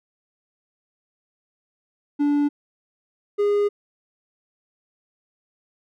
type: tone pair in turn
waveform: triangle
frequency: 290 / 410.1 Hz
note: D4 / G#4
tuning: -22 / -22 cents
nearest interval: tritone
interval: 600 cents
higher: second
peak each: -15 dBFS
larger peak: neither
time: 2.19-2.49 / 3.38-3.69 s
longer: second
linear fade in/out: 20 ms
effects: none